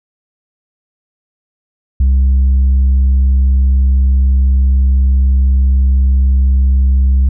sine tone, 66 Hz, C2, 16 cents sharp, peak -4 dBFS, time 2-7.29 s, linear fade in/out 5 ms, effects tanh soft clip ceiling -6 dBFS

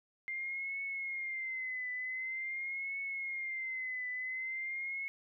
sine tone with vibrato, 2098 Hz, C7, 4 cents sharp, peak -36 dBFS, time 0.28-5.08 s, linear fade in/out 0 ms, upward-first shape triangle, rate 0.46 Hz, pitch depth 90 cents each way, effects none

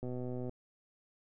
click train, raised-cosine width 2 ms, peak -28 dBFS, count 59, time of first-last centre 0.03-0.494 s, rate 125 Hz, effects none

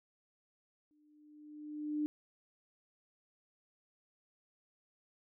sine tone with exponential growth, 299.9 Hz, D4, 36 cents sharp, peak -30 dBFS, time 0.91-2.06 s, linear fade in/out 0 ms, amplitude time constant 250 ms, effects none

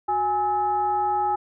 sine tone with frequency modulation, 830.6 Hz, G#5, in tune, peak -20 dBFS, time 0.08-1.36 s, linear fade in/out 10 ms, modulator 461 Hz, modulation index 0.54, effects none

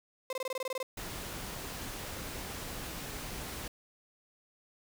35% pulse tone bursts, 520 Hz, C5, 11 cents flat, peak -32 dBFS, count 11, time 0.3-0.829 s, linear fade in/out 2 ms, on 29 ms, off 21 ms
pink noise, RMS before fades -41 dBFS, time 0.97-3.68 s, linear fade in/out 5 ms
effects none

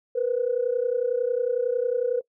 sine tone pair together, 473 / 504 Hz, A#4 / B4, +25 / +35 cents, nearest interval minor second, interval 110 cents, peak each -24 dBFS, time 0.15-2.21 s, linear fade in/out 10 ms, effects noise-tail reverb RT60 0.1 s tail -21 dB re dry + tanh soft clip ceiling -14 dBFS

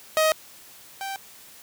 sawtooth tone pair in turn, 629 / 780.9 Hz, D#5 / G5, +19 / -7 cents, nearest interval major third, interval 374 cents, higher second, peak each -14 / -26 dBFS, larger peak first, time 0.17-0.32 / 1.01-1.16 s, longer neither, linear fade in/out 0 ms, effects white hiss -48 dBFS RMS until 1.62 s + high-pass 60 Hz 12 dB/octave

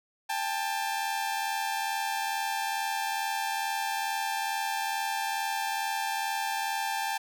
sawtooth tone pair together, 797.7 / 880 Hz, G5 / A5, +30 / 0 cents, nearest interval major second, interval 170 cents, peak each -28 dBFS, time 0.29-7.18 s, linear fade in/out 10 ms, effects none

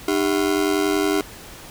40% pulse ring-modulated tone, 350.5 Hz, F4, 6 cents sharp, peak -14 dBFS, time 0.08-1.21 s, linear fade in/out 2 ms, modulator 45.4 Hz, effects pink hiss -40 dBFS RMS until 1.7 s

